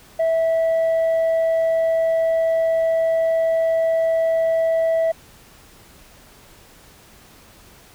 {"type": "tone", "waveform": "sine", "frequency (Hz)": 654, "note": "E5", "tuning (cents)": -14, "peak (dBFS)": -13, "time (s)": [0.19, 5.12], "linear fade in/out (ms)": 10, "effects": ["tanh soft clip ceiling -15 dBFS", "pink hiss -48 dBFS RMS until 7.94 s"]}